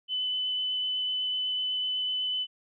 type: tone with vibrato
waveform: sine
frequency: 3012 Hz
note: F#7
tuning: 30 cents sharp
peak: -27 dBFS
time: 0.08-2.47 s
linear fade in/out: 50 ms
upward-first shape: triangle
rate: 8 Hz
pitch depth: 10 cents each way
effects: none